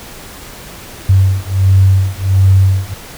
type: beating tone pair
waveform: sine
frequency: 95 / 96.4 Hz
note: F#2 / G2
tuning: +46 / -28 cents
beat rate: 1.4 Hz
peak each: -10 dBFS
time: 1.09-2.94 s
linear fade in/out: 5 ms
effects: pink hiss -32 dBFS RMS until 3.17 s